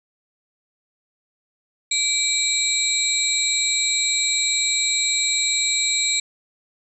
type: tone cluster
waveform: sine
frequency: 2320 / 3807 / 4099 / 7380 / 7780 Hz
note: D7 / A#7 / C8 / A#8 / B8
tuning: -22 / +36 / -36 / -18 / -27 cents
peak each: -25 dBFS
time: 1.91-6.2 s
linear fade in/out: 5 ms
effects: none